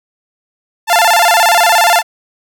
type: tone with vibrato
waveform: sawtooth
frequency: 784 Hz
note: G5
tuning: in tune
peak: -3 dBFS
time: 0.87-2.03 s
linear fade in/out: 50 ms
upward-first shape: square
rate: 17 Hz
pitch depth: 210 cents each way
effects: none